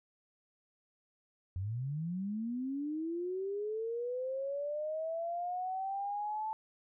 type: linear sweep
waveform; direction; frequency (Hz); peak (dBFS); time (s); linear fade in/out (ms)
sine; up; 87.2 to 880; -34; 1.56-6.53; 0
effects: none